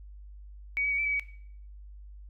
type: tone with pitch steps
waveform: sine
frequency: 2251 / 2278 / 2246 / 2323 / 2281 / 2264 Hz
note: C#7 / C#7 / C#7 / D7 / C#7 / C#7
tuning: +26 / +47 / +22 / -20 / +49 / +36 cents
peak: -26 dBFS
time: 0.77-1.196 s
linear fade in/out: 0 ms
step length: 71 ms
effects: noise-tail reverb RT60 0.6 s tail -17 dB re dry + added 50 Hz sine -44 dBFS peak until 2.29 s